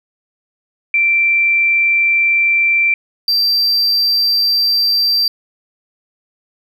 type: tone pair in turn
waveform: sine / triangle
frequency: 2349 / 4698 Hz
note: D7 / D8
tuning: 0 / 0 cents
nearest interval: octave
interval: 1200 cents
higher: second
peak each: -10 dBFS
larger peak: neither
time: 0.94-2.94 / 3.28-5.28 s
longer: neither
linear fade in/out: 2 ms
effects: none